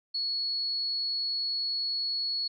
sine tone, 4370 Hz, C#8, 26 cents flat, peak -28 dBFS, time 0.14-2.48 s, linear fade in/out 10 ms, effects none

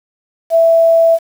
sine tone with quantisation, 661 Hz, E5, 5 cents sharp, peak -6 dBFS, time 0.5-1.19 s, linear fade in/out 50 ms, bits 6, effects none

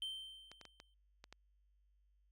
triangle tone with exponential decay, 3116 Hz, G7, 11 cents flat, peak -37 dBFS, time 0.02-0.94 s, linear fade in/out 1 ms, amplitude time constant 200 ms
clicks, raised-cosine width 0.2 ms, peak -35 dBFS, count 6, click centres 0.516 / 0.613 / 0.653 / 0.801 / 1.241 / 1.326 s
effects added 50 Hz sine -70 dBFS peak until 2.31 s

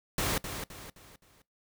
pink noise with echo, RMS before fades -30 dBFS, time 0.18-0.38 s, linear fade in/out 2 ms, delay 260 ms, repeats 4, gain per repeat -8 dB, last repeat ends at 1.42 s, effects noise-tail reverb RT60 0.2 s tail -22 dB re dry

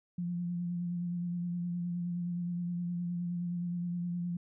sine tone with vibrato, 174.61 Hz, F3, in tune, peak -32 dBFS, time 0.18-4.37 s, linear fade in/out 5 ms, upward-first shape sine, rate 9.6 Hz, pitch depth 24 cents each way, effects none

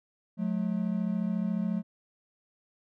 triangle tone pair together, 181.09 / 215.2 Hz, F#3 / A3, -37 / -38 cents, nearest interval minor third, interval 299 cents, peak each -28 dBFS, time 0.37-1.83 s, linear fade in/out 50 ms, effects none

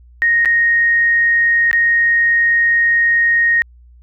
sine tone with dropouts, 1864.7 Hz, A#6, in tune, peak -10 dBFS, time 0.22-3.62 s, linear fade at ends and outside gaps 0 ms, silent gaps 0.449-0.457 / 1.713-1.73 s, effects added 60 Hz sine -41 dBFS peak until 4.02 s

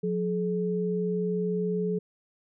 sine tone pair together, 179.53 / 426.6 Hz, F3 / G#4, +48 / +46 cents, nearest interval octave + minor third, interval 1498 cents, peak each -28 dBFS, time 0.03-1.99 s, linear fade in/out 10 ms, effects none

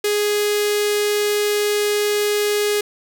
sawtooth tone with notch filter, 415.3 Hz, G#4, in tune, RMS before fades -19 dBFS, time 0.04-2.81 s, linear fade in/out 5 ms, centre 950 Hz, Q 0.67, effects none

